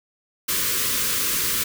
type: band-stop noise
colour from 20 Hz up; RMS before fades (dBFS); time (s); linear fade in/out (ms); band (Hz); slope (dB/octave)
white; -23; 0.48-1.64; 10; 550 to 1000; 96
effects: none